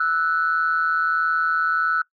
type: tone pair together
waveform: sine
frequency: 1318.5 / 1480 Hz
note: E6 / F#6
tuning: 0 / 0 cents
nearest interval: major second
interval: 200 cents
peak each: -20 dBFS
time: 0-2.02 s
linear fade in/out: 5 ms
effects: noise-tail reverb RT60 0.1 s tail -21 dB re dry + tanh soft clip ceiling -11 dBFS